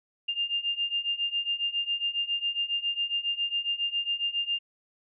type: beating tone pair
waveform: sine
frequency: 2800 / 2807.3 Hz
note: F7 / F7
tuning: +4 / +8 cents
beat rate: 7.3 Hz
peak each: -31 / -29 dBFS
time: 0.28-4.59 s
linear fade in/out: 10 ms
effects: none